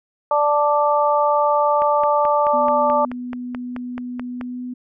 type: harmonic tone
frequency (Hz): 293.7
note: D4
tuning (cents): 0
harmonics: 2 / 3 / 4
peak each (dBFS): -18 / -18 / -20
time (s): 0.31-3.05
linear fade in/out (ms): 2
type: click train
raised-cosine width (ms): 0.5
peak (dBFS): -16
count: 13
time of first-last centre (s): 1.82-4.412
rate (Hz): 4.63
type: tone with pitch glide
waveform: sine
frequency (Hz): 246.9 to 248.9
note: B3 to B3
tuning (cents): 0 to +14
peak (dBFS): -26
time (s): 2.53-4.74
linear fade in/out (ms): 10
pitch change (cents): +14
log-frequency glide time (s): 4.39-4.63
effects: none

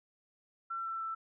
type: tone with pitch steps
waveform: sine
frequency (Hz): 1349 / 1338.9 / 1328.9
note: E6 / E6 / E6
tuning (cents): +40 / +27 / +14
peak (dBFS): -35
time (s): 0.7-1.15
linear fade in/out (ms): 10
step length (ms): 150
effects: none

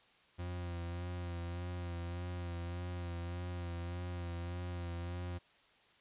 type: tone with vibrato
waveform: 40% pulse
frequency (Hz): 87.3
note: F2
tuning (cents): 0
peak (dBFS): -38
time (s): 0.38-5.39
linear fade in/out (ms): 20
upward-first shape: sine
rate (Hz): 1.7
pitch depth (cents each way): 29
effects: white hiss -66 dBFS RMS until 6 s + resampled to 8000 Hz

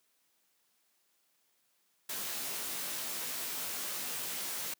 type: noise with comb filter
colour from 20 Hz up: white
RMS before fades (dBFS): -38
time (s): 2.09-4.74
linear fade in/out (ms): 5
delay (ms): 18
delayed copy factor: -0.75
effects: white hiss -74 dBFS RMS until 4.79 s + high-pass 150 Hz 12 dB/octave

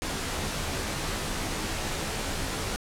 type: noise with comb filter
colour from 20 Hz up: pink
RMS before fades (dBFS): -31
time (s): 0.02-2.76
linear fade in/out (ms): 0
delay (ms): 17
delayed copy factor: -0.55
effects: low-pass 10000 Hz 12 dB/octave

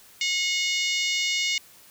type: harmonic tone with a mistuned harmonic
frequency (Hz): 725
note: F#5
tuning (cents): -35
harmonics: 3 / 4 / 5 / 6 / 7 / 8 / 9 / 10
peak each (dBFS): -27 / -29 / -31 / -33 / -34 / -35 / -36 / -37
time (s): 0.21-1.58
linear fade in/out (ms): 2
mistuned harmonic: 10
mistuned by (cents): +59
effects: white hiss -52 dBFS RMS until 1.9 s

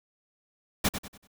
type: noise with echo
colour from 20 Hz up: pink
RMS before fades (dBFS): -24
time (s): 0.84-0.89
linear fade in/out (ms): 10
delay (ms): 96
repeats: 4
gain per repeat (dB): -9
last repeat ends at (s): 1.274
effects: none

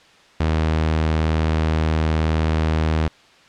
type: tone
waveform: sawtooth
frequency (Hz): 79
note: D#2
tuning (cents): +27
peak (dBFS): -13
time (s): 0.4-3.08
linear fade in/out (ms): 5
effects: white hiss -50 dBFS RMS until 3.48 s + low-pass 4000 Hz 12 dB/octave

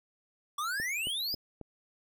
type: exponential sweep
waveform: square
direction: up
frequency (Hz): 1133 to 5120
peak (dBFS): -32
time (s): 0.58-1.35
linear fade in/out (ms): 5
type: click train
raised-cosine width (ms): 2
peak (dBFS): -29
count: 4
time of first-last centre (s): 0.8-1.613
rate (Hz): 3.69
effects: none

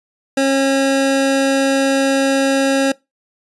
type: tone pair together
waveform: square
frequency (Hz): 271.6 / 543.2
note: C#4 / C#5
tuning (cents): -35 / -35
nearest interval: octave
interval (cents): 1200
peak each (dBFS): -16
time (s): 0.37-2.92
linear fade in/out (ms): 5
effects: noise-tail reverb RT60 0.2 s tail -22 dB re dry + resampled to 24000 Hz

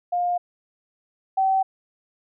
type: tone pair in turn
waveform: sine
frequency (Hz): 708 / 767.6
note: F5 / G5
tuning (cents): +23 / -37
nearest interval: minor second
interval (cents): 140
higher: second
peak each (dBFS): -20 / -17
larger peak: second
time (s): 0.12-0.38 / 1.37-1.63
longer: neither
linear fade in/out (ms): 10
effects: none

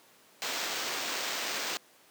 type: noise with sample-and-hold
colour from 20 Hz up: blue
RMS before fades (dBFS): -34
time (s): 0.42-1.77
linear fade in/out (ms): 0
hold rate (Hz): 11025
effects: pink hiss -59 dBFS RMS until 2.1 s + high-pass 300 Hz 12 dB/octave

